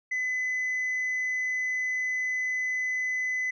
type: tone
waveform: sine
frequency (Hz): 2014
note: B6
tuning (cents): +33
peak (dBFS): -24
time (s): 0.11-3.51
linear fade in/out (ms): 10
effects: tanh soft clip ceiling -25 dBFS